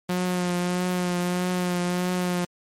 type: tone with vibrato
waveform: sawtooth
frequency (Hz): 179.1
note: F3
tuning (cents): +44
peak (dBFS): -19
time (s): 0.09-2.45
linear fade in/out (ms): 5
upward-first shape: triangle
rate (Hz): 1.6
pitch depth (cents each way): 26
effects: MP3 64 kbps